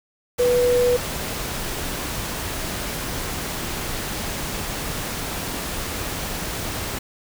sine tone in noise, 490.8 Hz, B4, 11 cents flat, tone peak -15 dBFS, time 0.39-0.97 s, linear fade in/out 10 ms, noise pink, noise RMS -28 dBFS, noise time 0.38-6.99 s, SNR +10 dB, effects none

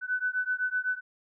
sine beating tone pair, 1497 / 1504.9 Hz, F#6 / F#6, +20 / +29 cents, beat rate 7.9 Hz, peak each -30 dBFS, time 0.01-1.01 s, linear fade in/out 50 ms, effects none

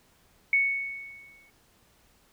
sine tone with exponential decay, 2217 Hz, C#7, in tune, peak -18 dBFS, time 0.53-1.5 s, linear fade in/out 2 ms, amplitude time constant 210 ms, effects pink hiss -63 dBFS RMS until 2.32 s

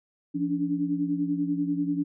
sine tone cluster, 171.9 / 285.5 / 295.7 Hz, F3 / D4 / D4, -27 / -49 / +12 cents, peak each -32 / -26 / -31 dBFS, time 0.34-2.04 s, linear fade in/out 20 ms, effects none

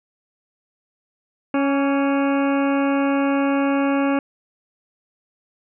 harmonic tone with a mistuned harmonic, 277.2 Hz, C#4, in tune, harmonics 1 / 2 / 3 / 4 / 5 / 6 / 8 / 9 / 10, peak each -18 / -24 / -28 / -30 / -32 / -34 / -36 / -37 / -38 dBFS, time 1.54-4.19 s, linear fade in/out 2 ms, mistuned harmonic 4, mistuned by +33 cents, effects none

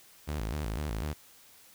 sawtooth tone with vibrato, 63.6 Hz, C2, 48 cents flat, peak -28 dBFS, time 0.27-1.14 s, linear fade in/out 20 ms, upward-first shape square, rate 4 Hz, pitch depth 290 cents each way, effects white hiss -57 dBFS RMS until 1.74 s

